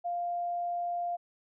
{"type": "tone", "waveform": "sine", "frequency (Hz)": 698.5, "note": "F5", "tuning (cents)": 0, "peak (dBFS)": -30, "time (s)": [0.04, 1.17], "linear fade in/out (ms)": 20, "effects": []}